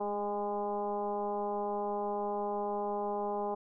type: tone with frequency modulation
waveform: sine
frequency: 615 Hz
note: D#5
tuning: 20 cents flat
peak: -31 dBFS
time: 0-3.55 s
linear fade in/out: 10 ms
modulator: 204 Hz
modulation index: 1.7
effects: none